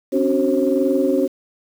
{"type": "tone cluster", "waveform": "sine", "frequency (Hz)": [265.8, 287.3, 373.5, 536], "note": ["C4", "D4", "F#4", "C5"], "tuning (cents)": [27, -38, 16, 42], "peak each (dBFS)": -20, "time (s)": [0.12, 1.28], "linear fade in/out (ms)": 20, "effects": ["tanh soft clip ceiling -5 dBFS", "7-bit"]}